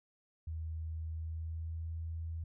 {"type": "tone with pitch glide", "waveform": "sine", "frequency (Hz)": [80.2, 81.84], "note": ["E2", "E2"], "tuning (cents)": [-47, -12], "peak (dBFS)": -37, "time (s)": [0.47, 2.44], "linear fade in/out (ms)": 5, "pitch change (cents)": 35, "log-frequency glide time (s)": [1.08, 1.92], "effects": []}